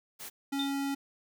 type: noise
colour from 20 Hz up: white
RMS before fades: -43 dBFS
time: 0.19-0.3 s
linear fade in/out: 20 ms
type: tone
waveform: square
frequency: 277.4 Hz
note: C#4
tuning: 1 cent sharp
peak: -31 dBFS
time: 0.52-0.95 s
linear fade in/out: 10 ms
type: tone with exponential decay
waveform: sine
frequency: 3606 Hz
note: A7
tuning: 42 cents sharp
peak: -29 dBFS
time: 0.59-0.86 s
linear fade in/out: 5 ms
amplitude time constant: 57 ms
effects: none